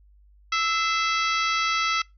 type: harmonic tone with a mistuned harmonic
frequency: 658 Hz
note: E5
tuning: 3 cents flat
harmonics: 2 / 3 / 4 / 5 / 6 / 7 / 8 / 9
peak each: -24 / -28 / -30 / -32 / -34 / -35 / -36 / -37 dBFS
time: 0.52-2.02 s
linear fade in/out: 5 ms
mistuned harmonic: 3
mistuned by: +62 cents
effects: noise-tail reverb RT60 0.2 s tail -23 dB re dry + added 50 Hz sine -52 dBFS peak until 2.17 s